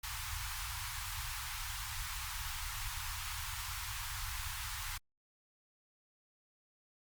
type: band-stop noise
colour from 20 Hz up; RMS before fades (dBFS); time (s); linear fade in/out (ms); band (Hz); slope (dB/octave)
pink; -41; 0.03-4.98; 10; 110 to 880; 48
effects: Opus 48 kbps